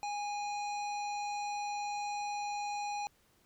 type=harmonic tone with a mistuned harmonic; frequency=824 Hz; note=G#5; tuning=14 cents flat; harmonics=1 / 3 / 5 / 7 / 9; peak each=-35 / -45 / -49 / -52 / -54 dBFS; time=0.03-3.07 s; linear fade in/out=0 ms; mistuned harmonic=9; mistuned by=-51 cents; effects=pink hiss -69 dBFS RMS until 3.45 s